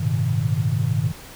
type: tone cluster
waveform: sine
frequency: 101.4 / 114.7 / 129.8 / 155.9 Hz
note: G#2 / A#2 / C3 / D#3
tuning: -41 / -28 / -13 / +4 cents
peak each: -24 dBFS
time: 0-1.12 s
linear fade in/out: 10 ms
effects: pink hiss -41 dBFS RMS until 1.35 s